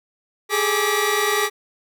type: tone cluster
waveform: sawtooth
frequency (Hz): 406.9 / 427 / 1171 / 1935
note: G#4 / G#4 / D6 / B6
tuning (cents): -35 / +48 / -5 / -36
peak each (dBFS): -20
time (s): 0.49-1.5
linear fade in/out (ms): 50
effects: none